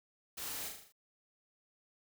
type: noise with echo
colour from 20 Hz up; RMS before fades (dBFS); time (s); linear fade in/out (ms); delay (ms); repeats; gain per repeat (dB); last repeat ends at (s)
white; -43; 0.37-0.69; 10; 39; 6; -4; 0.924
effects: none